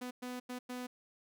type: tone bursts at uneven times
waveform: sawtooth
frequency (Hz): 249.2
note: B3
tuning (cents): +16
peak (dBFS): -36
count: 4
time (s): 0.01-0.11 / 0.22-0.4 / 0.49-0.59 / 0.69-0.87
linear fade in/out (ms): 10
effects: none